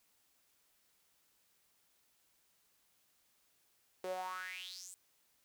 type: tone with high-pass filter sweep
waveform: sawtooth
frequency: 184 Hz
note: F#3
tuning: 9 cents flat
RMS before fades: -44 dBFS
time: 4.04-4.94 s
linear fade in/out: 0 ms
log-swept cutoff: 440 to 8500 Hz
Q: 6.9
effects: white hiss -74 dBFS RMS until 5.44 s